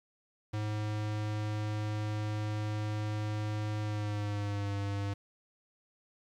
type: tone with pitch glide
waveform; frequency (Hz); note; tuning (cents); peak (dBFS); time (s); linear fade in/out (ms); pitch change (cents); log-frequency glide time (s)
square; 106.2 to 100.3; G#2 to G2; +39 to +40; -33; 0.53-5.14; 10; -99; 3.82-4.74
effects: low-pass 6000 Hz 12 dB/octave + 10-bit